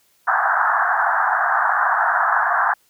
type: band-pass noise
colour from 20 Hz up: white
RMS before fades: -18 dBFS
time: 0.27-2.74 s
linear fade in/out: 10 ms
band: 680 to 1700 Hz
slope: 96 dB/octave
effects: white hiss -60 dBFS RMS until 2.89 s